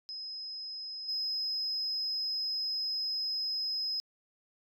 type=tone with level steps; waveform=sine; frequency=5090 Hz; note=D#8; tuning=39 cents sharp; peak=-38 / -30 dBFS; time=0.09-4 s; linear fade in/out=0 ms; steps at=1.08 s; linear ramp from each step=10 ms; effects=tanh soft clip ceiling -26 dBFS